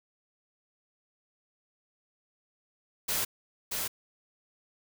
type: noise with echo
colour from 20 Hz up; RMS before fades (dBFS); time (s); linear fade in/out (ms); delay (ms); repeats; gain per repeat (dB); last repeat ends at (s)
white; -30; 3.08-3.25; 10; 630; 1; -3; 3.88
effects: none